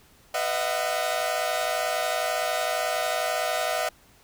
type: tone cluster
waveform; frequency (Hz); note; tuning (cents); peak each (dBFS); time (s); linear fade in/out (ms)
sawtooth; 500 / 618 / 669 / 742; B4 / D#5 / E5 / F#5; +21 / -12 / +25 / +5; -32 / -25 / -26 / -26; 0.34-3.89; 5
effects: pink hiss -57 dBFS RMS until 4.23 s